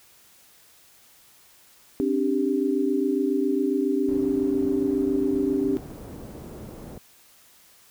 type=chord; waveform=sine; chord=C suspended second; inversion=none; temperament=equal with one note detuned; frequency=266.4 / 293.7 / 392 Hz; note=C4 / D4 / G4; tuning=+31 / 0 / 0 cents; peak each=-25 dBFS; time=2-5.77 s; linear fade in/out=0 ms
type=low-pass noise; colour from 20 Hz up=white; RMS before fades=-40 dBFS; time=4.08-6.98 s; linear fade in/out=2 ms; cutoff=360 Hz; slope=12 dB/octave
effects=white hiss -55 dBFS RMS until 7.9 s